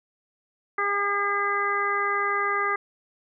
harmonic tone, 404.4 Hz, G#4, 46 cents flat, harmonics 1 / 2 / 3 / 4 / 5, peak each -31 / -34 / -25 / -30 / -29 dBFS, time 0.78-2.76 s, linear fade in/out 5 ms, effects none

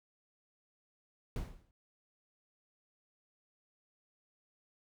brown noise with exponential decay, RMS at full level -34 dBFS, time 1.36-1.71 s, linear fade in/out 1 ms, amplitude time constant 76 ms, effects none

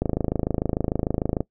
click train, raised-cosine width 2 ms, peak -9 dBFS, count 38, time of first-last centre 0.02-1.406 s, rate 26.7 Hz, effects noise-tail reverb RT60 0.1 s tail -21 dB re dry

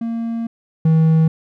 triangle tone pair in turn, 230 / 160.25 Hz, A#3 / E3, -23 / -49 cents, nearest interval tritone, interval 626 cents, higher first, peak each -18 / -8 dBFS, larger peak second, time 0.01-0.47 / 0.85-1.28 s, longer first, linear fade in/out 5 ms, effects none

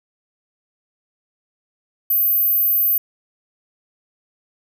sine tone, 14380 Hz, A9, 36 cents sharp, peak -14 dBFS, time 2.1-2.98 s, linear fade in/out 5 ms, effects none

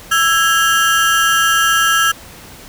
35% pulse ring-modulated tone, 1491 Hz, F#6, 13 cents sharp, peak -6 dBFS, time 0.11-2.12 s, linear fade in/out 10 ms, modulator 158 Hz, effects pink hiss -37 dBFS RMS until 2.68 s

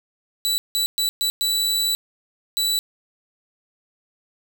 sawtooth tone bursts at uneven times, 3951 Hz, B7, in tune, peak -16 dBFS, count 6, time 0.45-0.58 / 0.75-0.86 / 0.98-1.09 / 1.21-1.3 / 1.41-1.95 / 2.57-2.79 s, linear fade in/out 0 ms, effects none

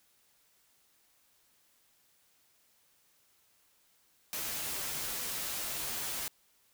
white noise with comb filter, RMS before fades -37 dBFS, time 4.33-6.28 s, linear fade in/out 0 ms, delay 11 ms, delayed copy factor -0.55, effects white hiss -69 dBFS RMS until 6.73 s

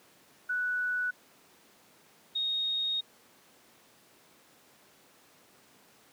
sine tone pair in turn, 1480 / 3729 Hz, F#6 / A#7, 0 / 0 cents, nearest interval octave + major third, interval 1600 cents, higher second, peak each -28 dBFS, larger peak neither, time 0.49-1.11 / 2.35-3.01 s, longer second, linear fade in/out 10 ms, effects pink hiss -60 dBFS RMS until 6.12 s + high-pass 200 Hz 12 dB/octave

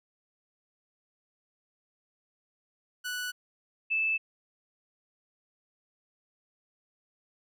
sawtooth / sine tone pair in turn, 1480 / 2629 Hz, F#6 / E7, 0 / -5 cents, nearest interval minor seventh, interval 995 cents, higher second, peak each -29 / -25 dBFS, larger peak second, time 3.04-3.32 / 3.9-4.18 s, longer neither, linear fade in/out 20 ms, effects none

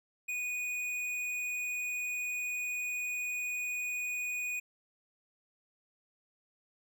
triangle tone with tanh clipping, 2472 Hz, D#7, 12 cents flat, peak -35 dBFS, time 0.28-4.6 s, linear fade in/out 10 ms, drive 17 dB, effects none

